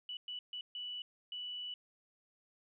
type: tone bursts at uneven times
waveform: sine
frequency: 2960 Hz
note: F#7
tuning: in tune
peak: -40 dBFS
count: 5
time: 0.09-0.17 / 0.28-0.39 / 0.53-0.61 / 0.75-1.02 / 1.32-1.74 s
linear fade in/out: 2 ms
effects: none